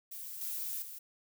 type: noise with level steps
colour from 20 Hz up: violet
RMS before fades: -44 / -38 / -46 dBFS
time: 0.11-0.99 s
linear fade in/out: 10 ms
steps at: 0.41 / 0.82 s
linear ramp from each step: 2 ms
effects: none